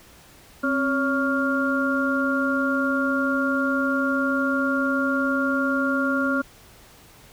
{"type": "harmonic tone with a mistuned harmonic", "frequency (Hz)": 280, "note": "C#4", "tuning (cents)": 18, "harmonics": [1, 2, 4, 5], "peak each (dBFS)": [-23, -28, -32, -24], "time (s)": [0.63, 6.42], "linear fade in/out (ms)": 10, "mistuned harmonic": 1, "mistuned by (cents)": -85, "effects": ["pink hiss -50 dBFS RMS until 7.32 s"]}